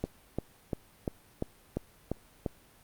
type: click train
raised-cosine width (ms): 2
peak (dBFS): -17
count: 8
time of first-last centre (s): 0.04-2.462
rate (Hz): 2.89
effects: pink hiss -60 dBFS RMS until 2.83 s + Opus 48 kbps